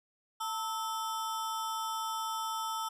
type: ring-modulated tone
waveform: square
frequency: 1100 Hz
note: C#6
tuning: 14 cents flat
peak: -31 dBFS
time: 0.4-2.89 s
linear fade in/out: 10 ms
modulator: 204 Hz
effects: resampled to 32000 Hz